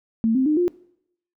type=tone with pitch steps; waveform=sine; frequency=225.2 / 261.7 / 304.1 / 353.4 Hz; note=A3 / C4 / D#4 / F4; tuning=+40 / 0 / -40 / +21 cents; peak=-16 dBFS; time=0.24-0.68 s; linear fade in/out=0 ms; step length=110 ms; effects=noise-tail reverb RT60 0.7 s tail -21 dB re dry